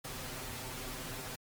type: noise with comb filter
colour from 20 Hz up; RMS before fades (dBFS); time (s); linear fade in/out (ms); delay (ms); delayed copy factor
pink; -42; 0.04-1.36; 10; 7.8; +0.85
effects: MP3 96 kbps